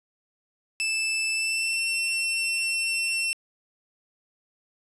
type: tone with pitch glide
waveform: sawtooth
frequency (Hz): 2637 to 2702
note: E7 to E7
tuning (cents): 0 to +42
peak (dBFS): -21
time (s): 0.8-3.33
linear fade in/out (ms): 0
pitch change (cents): +42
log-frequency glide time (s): 1.33-1.84
effects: resampled to 24000 Hz + 9-bit